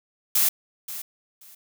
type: noise with echo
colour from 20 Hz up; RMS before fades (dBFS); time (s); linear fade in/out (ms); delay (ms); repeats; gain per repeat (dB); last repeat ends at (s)
blue; -20; 0.35-0.49; 5; 530; 2; -14; 1.55
effects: none